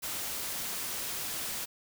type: noise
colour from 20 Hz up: white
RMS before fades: -36 dBFS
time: 0.02-1.66 s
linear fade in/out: 20 ms
effects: none